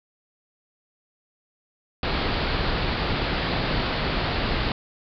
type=low-pass noise; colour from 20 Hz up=pink; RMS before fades=-25 dBFS; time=2.03-4.72 s; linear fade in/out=2 ms; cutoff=4800 Hz; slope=96 dB/octave; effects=none